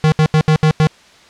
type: tone bursts at uneven times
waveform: square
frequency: 155.56 Hz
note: D#3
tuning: in tune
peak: -9 dBFS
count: 6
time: 0.04-0.12 / 0.19-0.26 / 0.34-0.41 / 0.48-0.56 / 0.63-0.71 / 0.8-0.87 s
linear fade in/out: 0 ms
effects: white hiss -45 dBFS RMS until 1.29 s + low-pass 5000 Hz 12 dB/octave